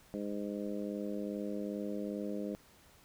harmonic tone, 102.5 Hz, G#2, 22 cents flat, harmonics 2 / 3 / 4 / 5 / 6, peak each -39 / -41 / -44 / -43 / -47 dBFS, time 0.14-2.55 s, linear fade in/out 0 ms, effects pink hiss -62 dBFS RMS until 3.04 s

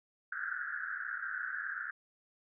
pink band-pass noise, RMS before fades -39 dBFS, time 0.32-1.91 s, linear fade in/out 5 ms, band 1400 to 1700 Hz, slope 96 dB/octave, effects none

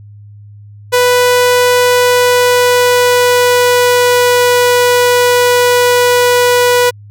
sawtooth tone with pitch glide, 493.9 to 490.2 Hz, B4 to B4, 0 to -13 cents, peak -3 dBFS, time 0.92-6.91 s, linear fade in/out 20 ms, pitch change -13 cents, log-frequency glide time 1.74-4.58 s, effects added 103 Hz sine -32 dBFS peak until 7.1 s

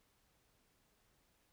silence, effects pink hiss -75 dBFS RMS until 1.52 s

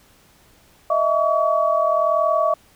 sine tone cluster, 623 / 664 / 1134 Hz, D#5 / E5 / C#6, +2 / +12 / +39 cents, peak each -20 dBFS, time 0.9-2.54 s, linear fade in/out 5 ms, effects pink hiss -54 dBFS RMS until 2.75 s

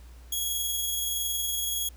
10% pulse tone with amplitude modulation, 3322 Hz, G#7, in tune, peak -18 dBFS, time 0.32-1.89 s, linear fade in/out 5 ms, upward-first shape sine, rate 21.5 Hz, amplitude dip 25%, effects added 60 Hz sine -45 dBFS peak until 1.96 s + pink hiss -58 dBFS RMS until 1.96 s

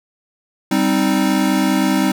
square chord, C minor, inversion second, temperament equal, 196 / 261.6 / 311.1 Hz, G3 / C4 / Eb4, 0 / 0 / 0 cents, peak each -19 dBFS, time 0.71-2.12 s, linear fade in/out 5 ms, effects none

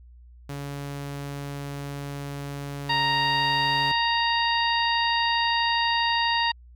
sawtooth tone, 141.6 Hz, C#3, 37 cents sharp, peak -28 dBFS, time 0.49-3.92 s, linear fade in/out 5 ms
harmonic tone, 932.3 Hz, A#5, in tune, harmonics 1 / 2 / 3 / 4 / 5, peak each -24 / -27 / -29 / -30 / -31 dBFS, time 2.89-6.52 s, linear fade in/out 10 ms
effects added 60 Hz sine -46 dBFS peak until 6.75 s

